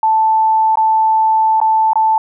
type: tone with dropouts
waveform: sine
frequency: 880 Hz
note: A5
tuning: in tune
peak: -9 dBFS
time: 0.03-2.18 s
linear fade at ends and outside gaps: 2 ms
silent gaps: 0.756-0.772 / 1.602-1.614 / 1.933-1.956 s
effects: none